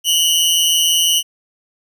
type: tone pair together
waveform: sawtooth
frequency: 2882 / 3048 Hz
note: F#7 / G7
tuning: -46 / -49 cents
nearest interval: minor second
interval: 97 cents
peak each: -12 dBFS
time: 0.04-1.23 s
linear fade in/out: 50 ms
effects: none